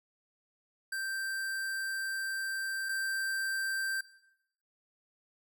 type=tone pair in turn; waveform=square; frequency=1568 / 1568 Hz; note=G6 / G6; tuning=0 / 0 cents; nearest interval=unison; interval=0 cents; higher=neither; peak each=-34 / -32 dBFS; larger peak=second; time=0.92-2.89 / 2.89-4.01 s; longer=first; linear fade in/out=5 ms; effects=noise-tail reverb RT60 0.8 s tail -18 dB re dry